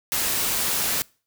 white noise, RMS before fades -24 dBFS, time 0.12-1.02 s, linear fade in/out 0 ms, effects noise-tail reverb RT60 0.4 s tail -25 dB re dry

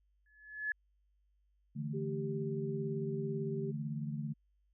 sine tone with exponential growth, 1711 Hz, A6, 49 cents flat, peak -30 dBFS, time 0.26-0.72 s, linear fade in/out 2 ms, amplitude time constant 100 ms
sine chord, D suspended second, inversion none, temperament equal, 146.83 / 164.81 / 220 Hz, D3 / E3 / A3, 0 / 0 / 0 cents, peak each -38 / -44 / -41 dBFS, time 1.75-4.34 s, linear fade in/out 20 ms
sine tone, 391.3 Hz, G4, 3 cents flat, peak -38 dBFS, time 1.93-3.72 s, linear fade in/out 20 ms
effects added 50 Hz sine -70 dBFS peak until 4.73 s

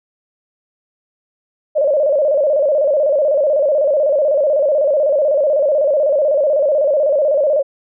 sine tone with vibrato, 580 Hz, D5, 22 cents flat, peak -11 dBFS, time 1.75-7.63 s, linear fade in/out 20 ms, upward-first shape square, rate 16 Hz, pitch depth 97 cents each way, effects none

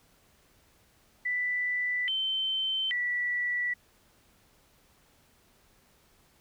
sine tone with pitch steps, 1981 / 3090 / 1955 Hz, B6 / G7 / B6, +5 / -26 / -18 cents, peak -27 dBFS, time 1.25-3.74 s, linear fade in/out 10 ms, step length 830 ms, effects pink hiss -64 dBFS RMS until 6.4 s

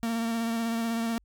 45% pulse tone with vibrato, 229.3 Hz, A#3, 28 cents flat, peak -27 dBFS, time 0.03-1.18 s, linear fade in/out 0 ms, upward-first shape sine, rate 16 Hz, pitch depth 22 cents each way, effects added 50 Hz sine -61 dBFS peak until 1.24 s

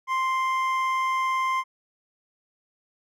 triangle tone pair together, 1047 / 2094 Hz, C6 / C7, +1 / +1 cents, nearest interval octave, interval 1200 cents, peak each -21 / -29 dBFS, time 0.07-1.64 s, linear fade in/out 50 ms, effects none

